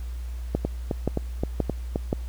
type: two click trains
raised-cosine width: 2 ms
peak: -9 / -11 dBFS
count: 4 / 6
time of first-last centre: 0.55-2.129 / 0.65-1.959 s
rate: 1.9 / 3.82 Hz
effects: added 60 Hz sine -30 dBFS peak until 2.28 s + pink hiss -52 dBFS RMS until 2.28 s